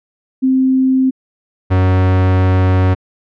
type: tone pair in turn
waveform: sine / 45% pulse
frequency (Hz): 261.6 / 93.03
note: C4 / F#2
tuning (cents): 0 / +10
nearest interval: octave + tritone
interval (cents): 1790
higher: first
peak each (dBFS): -9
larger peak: neither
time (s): 0.42-1.11 / 1.7-2.95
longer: second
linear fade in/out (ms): 20
effects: low-pass 2000 Hz 12 dB/octave